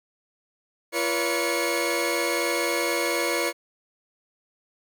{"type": "tone cluster", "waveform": "sawtooth", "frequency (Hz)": [341.6, 482.9, 567, 2188], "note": ["F4", "B4", "C#5", "C#7"], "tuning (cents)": [-38, -39, 39, -23], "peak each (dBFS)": -25, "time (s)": [0.92, 3.53], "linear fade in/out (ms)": 50, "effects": []}